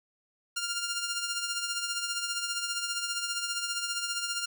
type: tone with tremolo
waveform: 10% pulse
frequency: 1400 Hz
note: F6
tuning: 4 cents sharp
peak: -20 dBFS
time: 0.56-4.46 s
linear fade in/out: 10 ms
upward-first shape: triangle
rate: 15 Hz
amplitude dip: 60%
effects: none